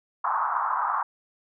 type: band-pass noise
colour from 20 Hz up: pink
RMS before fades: -26 dBFS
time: 0.24-1.03 s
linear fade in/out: 5 ms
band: 860 to 1300 Hz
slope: 48 dB/octave
effects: none